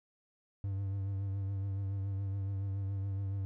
triangle tone with vibrato, 98 Hz, G2, in tune, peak -31 dBFS, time 0.64-3.45 s, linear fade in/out 0 ms, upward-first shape triangle, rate 7.1 Hz, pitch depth 40 cents each way, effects none

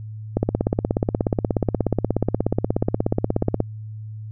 click train, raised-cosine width 2 ms, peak -5 dBFS, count 55, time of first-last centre 0.37-3.604 s, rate 16.7 Hz, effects added 108 Hz sine -31 dBFS peak until 4.31 s

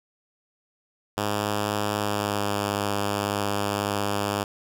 5% pulse tone with pitch glide, 103.83 to 101.81 Hz, G#2 to G#2, 0 to -34 cents, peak -13 dBFS, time 1.17-4.44 s, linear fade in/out 5 ms, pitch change -34 cents, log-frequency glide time 1.97-2.58 s, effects none

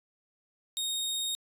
sawtooth tone, 3721 Hz, A#7, 4 cents flat, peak -27 dBFS, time 0.77-1.35 s, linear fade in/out 0 ms, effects resampled to 32000 Hz

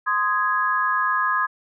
sine chord, Ab major, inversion first, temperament just, 1038.3 / 1245.9 / 1661.2 Hz, C6 / Eb6 / Ab6, -14 / +2 / 0 cents, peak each -23 dBFS, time 0.06-1.47 s, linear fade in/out 20 ms, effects none

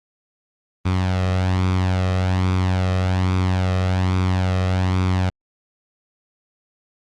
sawtooth tone with flanger, 92.5 Hz, F#2, in tune, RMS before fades -19 dBFS, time 0.85-5.3 s, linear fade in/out 10 ms, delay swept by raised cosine 0.84 to 1.6 ms, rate 1.2 Hz, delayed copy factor +0.55, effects low-pass 5000 Hz 12 dB/octave + Opus 32 kbps

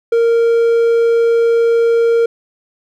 triangle tone with hard clipping, 463.6 Hz, A#4, 10 cents flat, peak -10 dBFS, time 0.12-2.26 s, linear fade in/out 5 ms, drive 6 dB, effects none

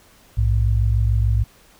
sine tone pair together, 59.62 / 106.4 Hz, A#1 / G#2, +40 / +42 cents, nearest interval minor seventh, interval 1002 cents, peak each -17 / -18 dBFS, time 0.37-1.44 s, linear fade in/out 10 ms, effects pink hiss -52 dBFS RMS until 1.79 s

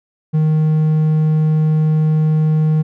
triangle tone, 155.56 Hz, D#3, in tune, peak -9 dBFS, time 0.33-2.83 s, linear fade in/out 20 ms, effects none

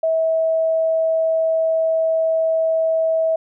sine tone, 647 Hz, E5, 32 cents flat, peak -15 dBFS, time 0.03-3.36 s, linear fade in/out 5 ms, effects none

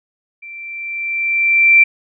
sine tone with level ramp, 2349 Hz, D7, in tune, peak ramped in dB -31 to -4 dBFS, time 0.42-1.84 s, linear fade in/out 10 ms, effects none

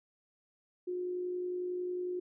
sine tone with amplitude modulation, 360 Hz, F#4, 47 cents flat, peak -32 dBFS, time 0.87-2.2 s, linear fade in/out 10 ms, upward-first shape sine, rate 51 Hz, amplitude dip 30%, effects none

